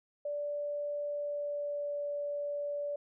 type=tone with pitch glide; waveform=sine; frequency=583 to 579 Hz; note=D5 to D5; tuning=-13 to -25 cents; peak=-33 dBFS; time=0.25-2.96 s; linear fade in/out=5 ms; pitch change=-12 cents; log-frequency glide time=1.06-2 s; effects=none